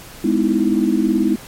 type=chord; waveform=sine; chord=E major seventh; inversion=first; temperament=equal with one note detuned; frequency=207.7 / 251.1 / 311.1 / 329.6 Hz; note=G#3 / B3 / D#4 / E4; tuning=0 / +29 / 0 / 0 cents; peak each=-19 dBFS; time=0.24-1.36 s; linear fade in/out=5 ms; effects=pink hiss -38 dBFS RMS until 1.47 s + MP3 64 kbps